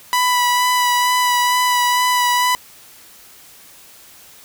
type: tone with vibrato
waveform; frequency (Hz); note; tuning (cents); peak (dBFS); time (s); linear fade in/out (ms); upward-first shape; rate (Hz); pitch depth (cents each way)
sawtooth; 987.8; B5; 0; -10; 0.13-2.55; 0; sine; 2.2; 16
effects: white hiss -44 dBFS RMS until 4.44 s